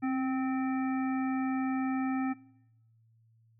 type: harmonic tone with a mistuned harmonic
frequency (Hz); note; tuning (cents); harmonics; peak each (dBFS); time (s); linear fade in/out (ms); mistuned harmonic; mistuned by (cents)
259.5; C4; -14; 1 / 3 / 5 / 7 / 9; -28 / -38 / -42 / -45 / -47; 0.02-2.34; 20; 1; +30
effects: noise-tail reverb RT60 0.9 s tail -22 dB re dry + added 113 Hz sine -62 dBFS peak until 3.59 s